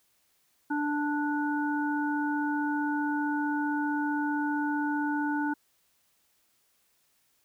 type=harmonic tone; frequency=294.1 Hz; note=D4; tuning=3 cents sharp; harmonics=1 / 3 / 5; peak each=-28 / -33 / -34 dBFS; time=0.7-5.54 s; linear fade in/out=10 ms; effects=white hiss -70 dBFS RMS until 7.44 s